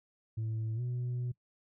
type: tone with pitch glide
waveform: sine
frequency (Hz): 111 to 123.16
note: A2 to B2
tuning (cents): +16 to -4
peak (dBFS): -30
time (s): 0.37-1.32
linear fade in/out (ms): 10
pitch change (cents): +180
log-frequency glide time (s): 0.75-0.81
effects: noise-tail reverb RT60 0.1 s tail -22 dB re dry + tanh soft clip ceiling -31 dBFS